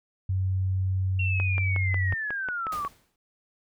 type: tone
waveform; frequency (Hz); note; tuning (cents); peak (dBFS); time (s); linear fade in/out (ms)
sine; 94.2; F#2; +32; -23; 0.29-2.14; 5
type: linear sweep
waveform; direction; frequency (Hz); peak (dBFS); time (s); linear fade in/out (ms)
sine; down; 2751 to 1108.7; -28; 1.19-2.88; 5
type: click train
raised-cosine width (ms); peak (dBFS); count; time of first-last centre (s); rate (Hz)
0.5; -19; 9; 1.4-2.849; 5.52
type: noise with exponential decay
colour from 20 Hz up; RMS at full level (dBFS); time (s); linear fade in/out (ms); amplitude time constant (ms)
pink; -38; 2.72-3.16; 2; 95
effects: none